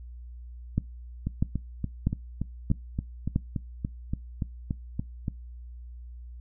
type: two click trains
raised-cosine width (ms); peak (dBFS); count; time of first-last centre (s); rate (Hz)
5; -16 / -11; 15 / 5; 1.27-5.281 / 0.78-3.361; 3.49 / 1.55
effects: noise-tail reverb RT60 0.2 s tail -22 dB re dry + added 60 Hz sine -40 dBFS peak until 6.4 s